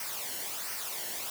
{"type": "noise with flanger", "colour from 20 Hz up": "white", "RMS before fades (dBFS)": -37, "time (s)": [0, 1.3], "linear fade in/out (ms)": 2, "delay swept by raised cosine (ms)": [0.27, 0.83], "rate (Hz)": 1.4, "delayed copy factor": -0.6, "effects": []}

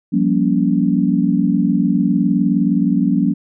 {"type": "chord", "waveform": "sine", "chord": "G half-diminished seventh", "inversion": "third", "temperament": "just", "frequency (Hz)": [176.4, 196, 235.2, 282.2], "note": ["F3", "G3", "Bb3", "Db4"], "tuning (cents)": [18, 0, 16, 31], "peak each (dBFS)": -18, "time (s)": [0.12, 3.34], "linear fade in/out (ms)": 20, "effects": []}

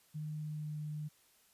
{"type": "tone with pitch glide", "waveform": "sine", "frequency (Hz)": [152.8, 151.31], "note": ["D#3", "D#3"], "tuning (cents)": [-31, -48], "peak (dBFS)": -38, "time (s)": [0.14, 1.09], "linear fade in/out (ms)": 20, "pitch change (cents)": -17, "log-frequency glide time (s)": [0.41, 0.75], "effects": ["white hiss -68 dBFS RMS until 1.53 s", "resampled to 32000 Hz"]}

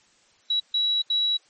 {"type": "tone bursts at uneven times", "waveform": "sine", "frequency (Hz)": 3900, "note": "B7", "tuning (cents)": -23, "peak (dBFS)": -20, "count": 3, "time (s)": [[0.5, 0.6], [0.74, 1.02], [1.1, 1.37]], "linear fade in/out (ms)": 5, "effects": ["white hiss -60 dBFS RMS until 1.49 s", "MP3 32 kbps"]}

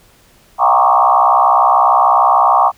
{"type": "tone with frequency modulation", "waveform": "sine", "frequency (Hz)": 940, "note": "A#5", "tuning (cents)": 14, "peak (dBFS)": -7, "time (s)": [0.58, 2.72], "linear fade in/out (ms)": 50, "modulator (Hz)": 63.4, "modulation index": 3.9, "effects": ["pink hiss -49 dBFS RMS until 2.77 s"]}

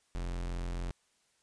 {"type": "tone", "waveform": "45% pulse", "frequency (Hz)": 43.65, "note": "F1", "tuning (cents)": 0, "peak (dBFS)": -34, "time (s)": [0.15, 0.91], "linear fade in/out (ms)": 0, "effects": ["white hiss -72 dBFS RMS until 1.42 s", "resampled to 22050 Hz"]}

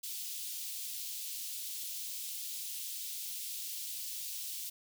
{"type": "high-pass noise", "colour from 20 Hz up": "white", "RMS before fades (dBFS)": -41, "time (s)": [0.03, 4.7], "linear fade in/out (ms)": 10, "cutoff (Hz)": 3000, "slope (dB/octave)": 24, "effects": []}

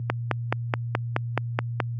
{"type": "click train", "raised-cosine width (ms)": 0.5, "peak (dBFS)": -6, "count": 9, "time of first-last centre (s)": [0.1, 1.802], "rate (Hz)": 4.7, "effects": ["added 118 Hz sine -22 dBFS peak until 1.99 s", "high-pass 150 Hz 12 dB/octave"]}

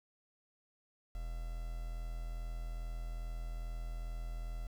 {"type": "tone with quantisation", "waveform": "triangle", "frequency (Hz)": 41.2, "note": "E1", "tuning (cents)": 0, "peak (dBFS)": -36, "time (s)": [1.15, 4.67], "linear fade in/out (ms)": 0, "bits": 9, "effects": []}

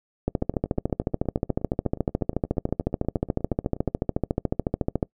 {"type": "two click trains", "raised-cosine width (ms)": 2, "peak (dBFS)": [-24, -9], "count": [30, 67], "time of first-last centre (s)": [[0.42, 3.885], [0.28, 5.028]], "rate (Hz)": [8.37, 13.9], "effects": ["noise-tail reverb RT60 0.1 s tail -24 dB re dry"]}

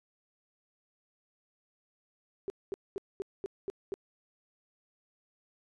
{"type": "tone bursts", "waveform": "sine", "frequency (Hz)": 392, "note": "G4", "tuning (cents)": 0, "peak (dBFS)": -32, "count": 7, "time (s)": [2.48, 3.94], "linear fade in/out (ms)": 0, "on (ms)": 20, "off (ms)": 220, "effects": ["resampled to 24000 Hz"]}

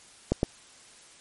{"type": "clicks", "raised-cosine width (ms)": 2, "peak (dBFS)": -9, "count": 2, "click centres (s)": [0.32, 0.431], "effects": ["white hiss -53 dBFS RMS until 1.2 s", "MP3 48 kbps"]}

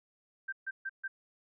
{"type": "tone bursts", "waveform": "sine", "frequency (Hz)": 1568, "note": "G6", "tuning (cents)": 0, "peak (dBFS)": -34, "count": 4, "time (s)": [0.48, 1.08], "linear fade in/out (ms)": 10, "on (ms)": 45, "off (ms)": 140, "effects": []}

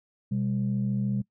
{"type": "tone pair together", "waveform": "sine", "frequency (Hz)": [125.9, 199.85], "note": ["B2", "G3"], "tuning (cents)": [34, 34], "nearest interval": "minor sixth", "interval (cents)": 800, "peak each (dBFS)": [-27, -26], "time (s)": [0.31, 1.22], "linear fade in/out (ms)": 10, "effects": ["noise-tail reverb RT60 0.1 s tail -22 dB re dry", "tanh soft clip ceiling -19 dBFS"]}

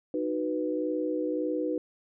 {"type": "chord", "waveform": "sine", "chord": "B major", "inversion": "first", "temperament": "just", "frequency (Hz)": [308.7, 370.4, 493.9], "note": ["D#4", "F#4", "B4"], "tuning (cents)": [-14, 2, 0], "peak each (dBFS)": [-30, -34, -31], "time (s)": [0.14, 1.78], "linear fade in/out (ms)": 2, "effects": []}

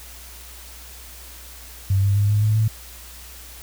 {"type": "tone with pitch steps", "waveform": "sine", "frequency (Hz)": [97.2, 99.59, 102.03, 104.54, 107.11, 109.74], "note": ["G2", "G2", "G#2", "G#2", "A2", "A2"], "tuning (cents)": [-14, 28, -30, 12, -46, -4], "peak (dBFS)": -15, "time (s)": [1.9, 2.68], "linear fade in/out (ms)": 5, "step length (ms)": 130, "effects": ["added 60 Hz sine -42 dBFS peak until 3.62 s", "white hiss -42 dBFS RMS until 3.62 s"]}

